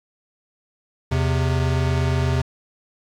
square tone pair together, 82.41 / 130.82 Hz, E2 / C3, 0 / 0 cents, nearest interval minor sixth, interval 800 cents, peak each -22 / -21 dBFS, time 1.11-2.42 s, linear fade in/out 10 ms, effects low-pass 6000 Hz 12 dB/octave + 8-bit

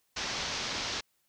white low-pass noise, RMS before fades -35 dBFS, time 0.16-1.01 s, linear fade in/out 10 ms, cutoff 6100 Hz, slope 48 dB/octave, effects white hiss -74 dBFS RMS until 1.28 s

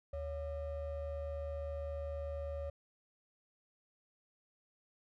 triangle ring-modulated tone, 317.6 Hz, D#4, 36 cents sharp, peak -33 dBFS, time 0.13-2.7 s, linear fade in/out 5 ms, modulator 243 Hz, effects none

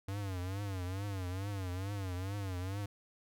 square tone with vibrato, 95.6 Hz, G2, 43 cents flat, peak -37 dBFS, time 0.08-2.86 s, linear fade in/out 5 ms, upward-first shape triangle, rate 2.3 Hz, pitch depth 140 cents each way, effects none

